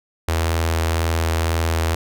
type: tone with notch filter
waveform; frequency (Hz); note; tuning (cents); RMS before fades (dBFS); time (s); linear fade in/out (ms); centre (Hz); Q
sawtooth; 82; E2; -9; -20; 0.28-1.95; 5; 180; 0.65
effects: none